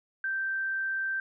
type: tone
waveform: sine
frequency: 1564 Hz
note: G6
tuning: 4 cents flat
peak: -28 dBFS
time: 0.24-1.2 s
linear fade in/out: 2 ms
effects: none